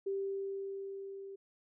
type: tone with level ramp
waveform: sine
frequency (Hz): 392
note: G4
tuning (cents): 0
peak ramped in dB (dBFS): -32 to -44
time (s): 0.06-1.36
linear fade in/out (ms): 10
effects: none